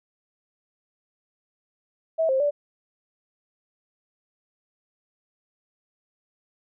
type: tone with pitch steps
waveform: sine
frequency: 648 / 529 / 582 Hz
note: E5 / C5 / D5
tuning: -30 / +19 / -16 cents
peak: -19 dBFS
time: 2.18-2.51 s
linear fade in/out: 20 ms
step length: 110 ms
effects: none